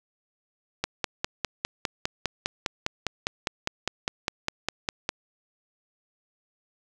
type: click train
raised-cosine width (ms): 0.2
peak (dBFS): -8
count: 22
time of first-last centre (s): 0.84-5.091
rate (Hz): 4.94
effects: none